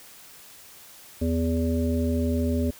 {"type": "harmonic tone", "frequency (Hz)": 82.41, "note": "E2", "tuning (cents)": 0, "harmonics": [1, 3, 5, 7], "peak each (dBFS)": [-25, -25, -32, -33], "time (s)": [1.21, 2.71], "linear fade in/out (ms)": 10, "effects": ["white hiss -48 dBFS RMS until 2.79 s"]}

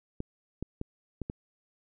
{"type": "clicks", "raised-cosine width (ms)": 3, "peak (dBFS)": -21, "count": 5, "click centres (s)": [0.204, 0.626, 0.814, 1.217, 1.299], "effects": []}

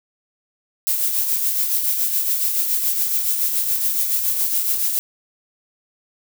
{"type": "noise with tremolo", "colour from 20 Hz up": "violet", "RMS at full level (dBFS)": -18, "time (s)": [0.87, 4.99], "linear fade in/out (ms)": 0, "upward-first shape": "triangle", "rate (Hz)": 7.1, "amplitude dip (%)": 50, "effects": []}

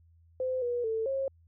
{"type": "tone with pitch steps", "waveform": "sine", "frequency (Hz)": [514, 483.5, 445.1, 540], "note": ["C5", "B4", "A4", "C#5"], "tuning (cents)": [-31, -37, 20, -45], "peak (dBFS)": -28, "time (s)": [0.4, 1.28], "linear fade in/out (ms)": 2, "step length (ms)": 220, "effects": ["added 83 Hz sine -58 dBFS peak until 1.47 s"]}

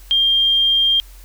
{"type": "tone", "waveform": "sine", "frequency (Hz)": 3198, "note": "G7", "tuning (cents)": 34, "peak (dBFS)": -12, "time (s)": [0.11, 1], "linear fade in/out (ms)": 0, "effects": ["added 45 Hz sine -38 dBFS peak until 1.24 s", "white hiss -48 dBFS RMS until 1.24 s"]}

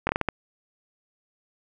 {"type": "slowing click train", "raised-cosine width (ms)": 0.5, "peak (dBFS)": -8, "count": 6, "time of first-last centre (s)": [0.07, 0.287], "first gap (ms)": 21, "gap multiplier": 1.37, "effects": []}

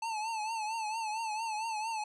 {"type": "tone with vibrato", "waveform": "square", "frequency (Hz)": 880, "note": "A5", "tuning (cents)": 0, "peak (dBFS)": -34, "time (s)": [0.02, 2.04], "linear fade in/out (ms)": 5, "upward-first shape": "triangle", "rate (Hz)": 4.4, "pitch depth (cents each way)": 88, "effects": ["resampled to 22050 Hz"]}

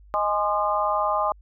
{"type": "tone cluster", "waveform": "sine", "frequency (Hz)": [622, 829, 1044, 1214], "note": ["D#5", "G#5", "C6", "D#6"], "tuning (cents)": [-1, -3, -4, -43], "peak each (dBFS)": -26, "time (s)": [0.14, 1.32], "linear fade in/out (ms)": 0, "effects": ["added 50 Hz sine -47 dBFS peak until 1.41 s"]}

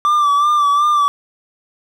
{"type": "tone with vibrato", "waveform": "triangle", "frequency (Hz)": 1172, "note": "D6", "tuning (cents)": -4, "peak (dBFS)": -9, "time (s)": [0.05, 1.08], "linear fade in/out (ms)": 0, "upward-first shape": "sine", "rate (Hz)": 2.7, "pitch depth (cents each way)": 47, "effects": []}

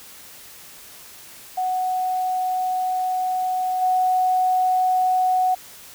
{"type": "tone with level steps", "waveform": "sine", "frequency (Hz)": 740, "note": "F#5", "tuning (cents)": 0, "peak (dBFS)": [-20, -16], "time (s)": [1.57, 5.55], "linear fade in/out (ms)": 10, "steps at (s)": 3.81, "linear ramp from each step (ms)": 20, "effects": ["white hiss -43 dBFS RMS until 5.94 s"]}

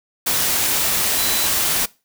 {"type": "tone in noise", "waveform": "sine", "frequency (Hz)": 3987, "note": "B7", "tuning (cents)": 16, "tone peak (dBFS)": -27, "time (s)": [1.17, 1.47], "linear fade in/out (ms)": 10, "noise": "white", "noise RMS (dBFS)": -19, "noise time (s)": [0.26, 1.86], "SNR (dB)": -11, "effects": ["noise-tail reverb RT60 0.3 s tail -22 dB re dry"]}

